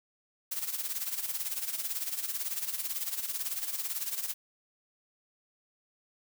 blue noise with tremolo, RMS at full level -32 dBFS, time 0.51-4.34 s, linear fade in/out 10 ms, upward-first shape sine, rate 18 Hz, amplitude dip 70%, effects none

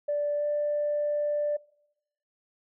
sine tone with pitch glide, 585 to 589.7 Hz, D5 to D5, -7 to +7 cents, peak -24 dBFS, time 0.08-1.57 s, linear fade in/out 10 ms, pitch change +14 cents, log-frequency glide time 0.36-0.45 s, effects noise-tail reverb RT60 0.8 s tail -23 dB re dry + tanh soft clip ceiling -20 dBFS

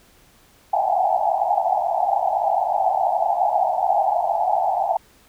white band-pass noise, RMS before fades -20 dBFS, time 0.73-4.97 s, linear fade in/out 5 ms, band 660 to 850 Hz, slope 96 dB/octave, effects pink hiss -54 dBFS RMS until 5.28 s

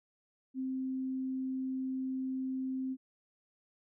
sine tone, 261.6 Hz, C4, in tune, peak -33 dBFS, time 0.54-2.97 s, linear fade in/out 50 ms, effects none

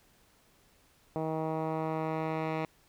10% pulse tone with low-pass filter sweep, 158.7 Hz, D#3, 35 cents sharp, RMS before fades -33 dBFS, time 1.16-2.65 s, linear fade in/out 0 ms, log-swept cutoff 770 to 2300 Hz, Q 1.1, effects pink hiss -65 dBFS RMS until 2.88 s

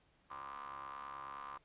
30% pulse ring-modulated tone, 69.3 Hz, C#2, in tune, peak -40 dBFS, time 0.3-1.58 s, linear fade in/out 10 ms, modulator 1110 Hz, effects pink hiss -72 dBFS RMS until 1.64 s + resampled to 8000 Hz

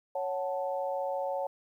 sine chord, F# minor, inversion second, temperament equal, 554.4 / 740 / 880 Hz, C#5 / F#5 / A5, 0 / 0 / 0 cents, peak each -32 / -36 / -37 dBFS, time 0.15-1.47 s, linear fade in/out 5 ms, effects 11-bit

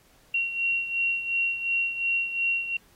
sine beating tone pair, 2743 / 2745.8 Hz, F7 / F7, -32 / -30 cents, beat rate 2.8 Hz, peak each -25 / -31 dBFS, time 0.34-2.77 s, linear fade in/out 5 ms, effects pink hiss -60 dBFS RMS until 2.95 s + AAC 48 kbps

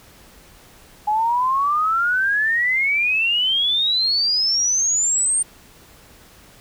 sine exponential sweep, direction up, 830.6 to 8870 Hz, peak -16 dBFS, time 1.07-5.43 s, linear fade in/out 10 ms, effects pink hiss -48 dBFS RMS until 6.6 s

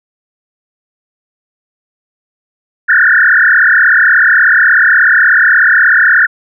sine tone with frequency modulation, 1628 Hz, G#6, 35 cents flat, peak -4 dBFS, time 2.88-6.27 s, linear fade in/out 20 ms, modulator 36.5 Hz, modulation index 5.7, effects none

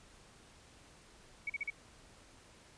sine tone bursts, 2256 Hz, C#7, 30 cents sharp, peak -34 dBFS, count 4, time 1.47-1.702 s, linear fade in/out 5 ms, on 28 ms, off 40 ms, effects pink hiss -60 dBFS RMS until 2.77 s + resampled to 22050 Hz

